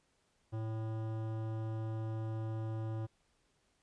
sine tone with hard clipping, 110.7 Hz, A2, 11 cents sharp, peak -38 dBFS, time 0.52-3.07 s, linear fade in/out 20 ms, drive 16 dB, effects pink hiss -75 dBFS RMS until 3.82 s + resampled to 22050 Hz

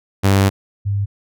sawtooth / sine tone pair in turn, 98 / 100.41 Hz, G2 / G2, 0 / +42 cents, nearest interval unison, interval 42 cents, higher second, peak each -7 / -16 dBFS, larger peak first, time 0.23-0.5 / 0.85-1.06 s, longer first, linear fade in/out 20 ms, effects none

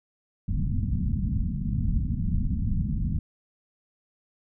pink low-pass noise, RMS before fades -26 dBFS, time 0.48-3.19 s, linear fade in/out 5 ms, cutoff 230 Hz, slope 48 dB/octave, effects none

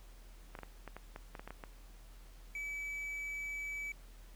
clicks, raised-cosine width 0.5 ms, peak -30 dBFS, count 11, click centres 0.552 / 0.589 / 0.633 / 0.877 / 0.966 / 1.161 / 1.352 / 1.395 / 1.476 / 1.506 / 1.638 s
triangle tone, 2294 Hz, D7, 41 cents flat, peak -37 dBFS, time 2.55-3.92 s, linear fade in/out 2 ms
effects added 40 Hz sine -52 dBFS peak until 4.35 s + pink hiss -63 dBFS RMS until 4.35 s

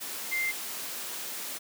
sine tone in noise, 2093 Hz, C7, in tune, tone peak -27 dBFS, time 0.31-0.52 s, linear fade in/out 20 ms, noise white, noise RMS -37 dBFS, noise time 0-1.59 s, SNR +7 dB, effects high-pass 200 Hz 12 dB/octave

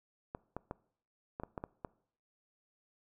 clicks, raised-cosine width 1 ms, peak -25 dBFS, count 8, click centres 0.349 / 0.566 / 0.711 / 1.399 / 1.435 / 1.578 / 1.639 / 1.848 s, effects noise-tail reverb RT60 0.6 s tail -22 dB re dry

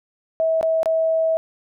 sine tone with dropouts, 647 Hz, E5, 32 cents flat, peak -16 dBFS, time 0.4-1.37 s, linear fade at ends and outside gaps 0 ms, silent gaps 0.611-0.629 / 0.831-0.858 s, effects none

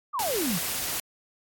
sine exponential sweep, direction down, 1251 to 152.5 Hz, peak -26 dBFS, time 0.13-0.59 s, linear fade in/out 20 ms
white noise, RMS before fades -30 dBFS, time 0.19-1 s, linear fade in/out 2 ms
effects AAC 64 kbps

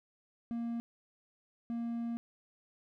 triangle tone bursts at uneven times, 233.6 Hz, A#3, 4 cents sharp, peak -32 dBFS, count 2, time 0.51-0.8 / 1.7-2.17 s, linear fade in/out 0 ms, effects none

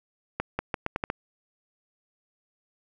accelerating click train, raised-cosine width 0.5 ms, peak -12 dBFS, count 7, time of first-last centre 0.4-1.101 s, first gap 190 ms, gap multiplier 0.8, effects none

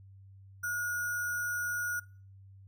sine tone with sample-and-hold, 1444 Hz, F#6, 43 cents flat, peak -31 dBFS, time 0.63-2 s, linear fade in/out 10 ms, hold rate 7350 Hz, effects noise-tail reverb RT60 0.4 s tail -20 dB re dry + added 97 Hz sine -51 dBFS peak until 2.67 s

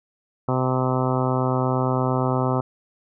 harmonic tone, 128.7 Hz, C3, 28 cents flat, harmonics 1 / 2 / 3 / 4 / 5 / 6 / 7 / 8 / 9 / 10, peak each -23 / -26 / -28 / -29 / -30 / -31 / -31 / -32 / -33 / -33 dBFS, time 0.48-2.61 s, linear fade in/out 5 ms, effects none

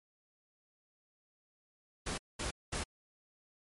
pink noise bursts, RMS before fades -37 dBFS, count 3, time 2.06-2.84 s, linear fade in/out 10 ms, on 120 ms, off 210 ms, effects MP3 48 kbps

